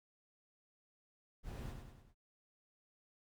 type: noise with echo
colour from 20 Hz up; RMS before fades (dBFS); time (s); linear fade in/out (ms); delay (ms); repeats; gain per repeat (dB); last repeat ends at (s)
brown; -44; 1.43-1.75; 50; 99; 4; -5; 2.146
effects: none